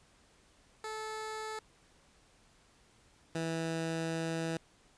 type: tone pair in turn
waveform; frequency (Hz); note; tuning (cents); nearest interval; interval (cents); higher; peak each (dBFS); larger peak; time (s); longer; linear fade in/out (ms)
15% pulse; 435.4 / 163.55; A4 / E3; -18 / -13; octave + perfect fourth; 1695; first; -32 / -27; second; 0.84-1.59 / 3.35-4.57; second; 2
effects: pink hiss -65 dBFS RMS until 4.97 s + resampled to 22050 Hz